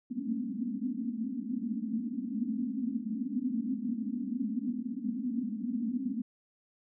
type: band-pass noise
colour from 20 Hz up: pink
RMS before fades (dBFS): -34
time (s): 0.1-6.22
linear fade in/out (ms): 10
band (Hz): 210 to 270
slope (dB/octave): 96
effects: none